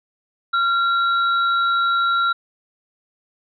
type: tone pair together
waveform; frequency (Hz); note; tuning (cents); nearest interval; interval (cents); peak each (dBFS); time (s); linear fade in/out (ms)
sine; 1378 / 3898; F6 / B7; -24 / -23; octave + tritone; 1801; -16 / -26; 0.53-2.33; 10
effects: none